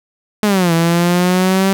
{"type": "exponential two-way sweep", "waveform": "sawtooth", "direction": "down then up", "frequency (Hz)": [215.3, 164.81, 195], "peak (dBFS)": -7, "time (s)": [0.43, 1.73], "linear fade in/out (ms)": 0, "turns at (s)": 0.73, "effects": []}